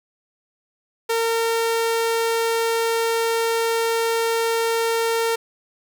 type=tone; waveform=sawtooth; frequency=457.3 Hz; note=A#4; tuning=33 cents flat; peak=-15 dBFS; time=1.09-5.36 s; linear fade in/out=10 ms; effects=none